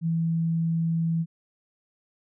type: tone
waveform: sine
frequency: 164.81 Hz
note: E3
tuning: in tune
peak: -22 dBFS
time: 0.01-1.26 s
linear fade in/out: 50 ms
effects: none